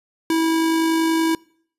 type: tone with amplitude modulation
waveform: square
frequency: 325.6 Hz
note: E4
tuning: 21 cents flat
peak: -16 dBFS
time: 0.3-1.35 s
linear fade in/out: 2 ms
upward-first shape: sine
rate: 50.5 Hz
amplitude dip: 25%
effects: noise-tail reverb RT60 0.6 s tail -25 dB re dry + resampled to 32000 Hz